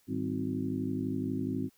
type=harmonic tone with a mistuned harmonic; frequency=52.1 Hz; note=G#1; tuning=6 cents sharp; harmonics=2 / 3 / 4 / 5 / 6 / 7; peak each=-39 / -41 / -38 / -33 / -39 / -41 dBFS; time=0.07-1.7 s; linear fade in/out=50 ms; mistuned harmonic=4; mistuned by=-110 cents; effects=white hiss -68 dBFS RMS until 1.77 s